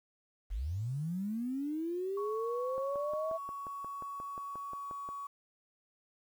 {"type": "linear sweep", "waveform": "sine", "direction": "up", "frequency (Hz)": [40.4, 659.3], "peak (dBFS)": -33, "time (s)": [0.5, 3.38], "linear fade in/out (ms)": 20}
{"type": "tone with pitch glide", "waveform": "sine", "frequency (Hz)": [1114, 1125], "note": ["C#6", "C#6"], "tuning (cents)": [8, 25], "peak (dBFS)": -39, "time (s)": [2.17, 5.27], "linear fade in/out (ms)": 5, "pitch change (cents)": 17, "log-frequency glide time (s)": [2.55, 4.88]}
{"type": "click train", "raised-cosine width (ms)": 1, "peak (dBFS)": -33, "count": 14, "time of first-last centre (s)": [2.78, 5.089], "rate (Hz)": 5.63}
{"effects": ["10-bit"]}